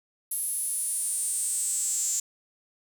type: tone with high-pass filter sweep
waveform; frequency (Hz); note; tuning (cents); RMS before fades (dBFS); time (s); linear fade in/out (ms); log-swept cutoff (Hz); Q
sawtooth; 293.7; D4; 0; -29; 0.31-2.2; 5; 11000 to 7200; 9.3
effects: none